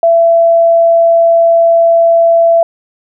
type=tone; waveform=sine; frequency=670 Hz; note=E5; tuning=28 cents sharp; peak=-4 dBFS; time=0.03-2.63 s; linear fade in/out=2 ms; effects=none